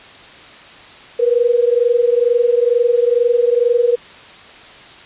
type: tone pair together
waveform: sine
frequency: 471.7 / 493.9 Hz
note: A#4 / B4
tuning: +20 / 0 cents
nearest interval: minor second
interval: 80 cents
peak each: -13 / -15 dBFS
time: 1.19-3.96 s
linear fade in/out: 10 ms
effects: white hiss -39 dBFS RMS until 5.05 s + resampled to 8000 Hz